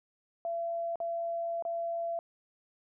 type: tone with dropouts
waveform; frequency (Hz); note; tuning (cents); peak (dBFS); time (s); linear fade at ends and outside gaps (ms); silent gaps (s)
sine; 676; E5; +43; -31; 0.45-2.19; 1; 0.957-1.002 / 1.624-1.651
effects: none